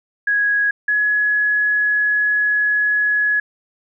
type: tone pair in turn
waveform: sine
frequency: 1661.2 / 1687.3 Hz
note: G#6 / G#6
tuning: 0 / +27 cents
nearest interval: unison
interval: 27 cents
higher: second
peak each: -14 dBFS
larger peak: neither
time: 0.27-0.71 / 0.88-3.4 s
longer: second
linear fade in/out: 5 ms
effects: none